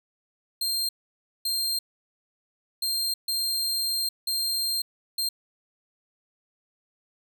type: tone bursts at uneven times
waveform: sawtooth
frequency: 4186 Hz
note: C8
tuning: in tune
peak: -22 dBFS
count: 6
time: 0.61-0.89 / 1.45-1.79 / 2.82-3.14 / 3.28-4.09 / 4.27-4.82 / 5.18-5.29 s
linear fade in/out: 5 ms
effects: none